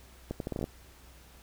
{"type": "accelerating click train", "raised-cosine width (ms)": 2, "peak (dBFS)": -20, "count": 9, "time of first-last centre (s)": [0.31, 0.641], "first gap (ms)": 92, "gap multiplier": 0.75, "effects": ["added 62 Hz sine -55 dBFS peak until 1.42 s", "pink hiss -57 dBFS RMS until 1.42 s"]}